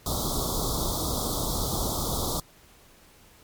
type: band-stop noise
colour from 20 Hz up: pink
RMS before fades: -28 dBFS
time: 0.06-2.4 s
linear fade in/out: 2 ms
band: 1300 to 3400 Hz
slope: 96 dB/octave
effects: pink hiss -55 dBFS RMS until 3.43 s + MP3 96 kbps